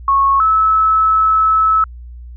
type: tone pair in turn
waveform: sine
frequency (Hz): 1099 / 1300.9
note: C#6 / E6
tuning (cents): -15 / -23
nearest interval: minor third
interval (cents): 292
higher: second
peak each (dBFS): -9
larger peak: neither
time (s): 0.08-0.4 / 0.4-1.84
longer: second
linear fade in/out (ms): 2
effects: added 60 Hz sine -30 dBFS peak until 2.36 s